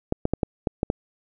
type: clicks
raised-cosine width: 2 ms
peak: -8 dBFS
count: 7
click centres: 0.124 / 0.254 / 0.336 / 0.432 / 0.672 / 0.831 / 0.901 s
effects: none